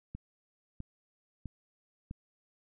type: click train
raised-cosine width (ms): 5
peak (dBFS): -28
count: 4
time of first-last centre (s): 0.15-2.111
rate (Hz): 1.53
effects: none